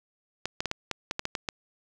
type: clicks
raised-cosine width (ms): 0.2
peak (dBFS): -12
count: 10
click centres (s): 0.456 / 0.605 / 0.657 / 0.714 / 0.913 / 1.111 / 1.194 / 1.254 / 1.352 / 1.488
effects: none